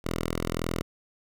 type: tone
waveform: 5% pulse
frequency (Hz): 41.59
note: E1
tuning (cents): +16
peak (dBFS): -17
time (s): 0.04-0.82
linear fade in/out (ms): 10
effects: none